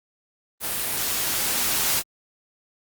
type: noise with level ramp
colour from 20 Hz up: white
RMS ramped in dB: -27 to -22 dBFS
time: 0.6-2.03 s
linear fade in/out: 50 ms
effects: Opus 32 kbps